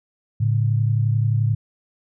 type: tone pair together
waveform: sine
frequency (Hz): 110 / 141.46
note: A2 / C#3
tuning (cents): 0 / +35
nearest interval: major third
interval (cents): 435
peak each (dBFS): -17 / -23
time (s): 0.4-1.55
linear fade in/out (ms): 10
effects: none